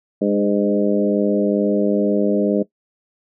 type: harmonic tone with a mistuned harmonic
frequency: 102.2 Hz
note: G#2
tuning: 27 cents flat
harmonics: 2 / 3 / 4 / 5 / 6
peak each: -19 / -21 / -22 / -23 / -24 dBFS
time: 0.21-2.63 s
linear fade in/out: 10 ms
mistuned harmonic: 3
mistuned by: -17 cents
effects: noise-tail reverb RT60 0.1 s tail -18 dB re dry